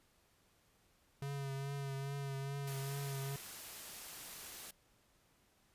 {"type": "tone with vibrato", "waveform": "square", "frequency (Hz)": 138.4, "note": "C#3", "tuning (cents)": -2, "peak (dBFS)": -40, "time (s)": [1.22, 3.36], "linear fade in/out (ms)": 2, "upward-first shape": "triangle", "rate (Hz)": 2.4, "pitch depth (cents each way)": 34}
{"type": "noise", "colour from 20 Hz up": "white", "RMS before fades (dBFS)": -49, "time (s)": [2.67, 4.71], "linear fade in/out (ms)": 5}
{"effects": ["pink hiss -72 dBFS RMS until 5.74 s", "resampled to 32000 Hz"]}